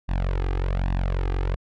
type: tone with flanger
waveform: sawtooth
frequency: 45.53 Hz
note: F#1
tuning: 27 cents flat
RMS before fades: -24 dBFS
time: 0.08-1.56 s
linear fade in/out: 20 ms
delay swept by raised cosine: 1.1 to 2.5 ms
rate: 1.2 Hz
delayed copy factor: +1
effects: low-pass 3000 Hz 12 dB/octave